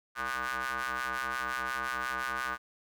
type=ring-modulated tone; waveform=sawtooth; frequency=128.3 Hz; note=C3; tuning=34 cents flat; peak=-25 dBFS; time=0.15-2.58 s; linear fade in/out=50 ms; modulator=1350 Hz; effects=none